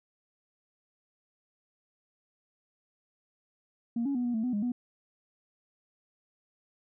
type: tone with pitch steps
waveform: sine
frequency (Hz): 234.1 / 279.1 / 245.7 / 241.4 / 221.9 / 250.2 / 205.9 / 244.7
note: A#3 / C#4 / B3 / B3 / A3 / B3 / G#3 / B3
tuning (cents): +8 / +12 / -9 / -39 / +15 / +23 / -15 / -16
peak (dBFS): -26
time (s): 3.96-4.72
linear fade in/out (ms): 5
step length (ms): 95
effects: tanh soft clip ceiling -24 dBFS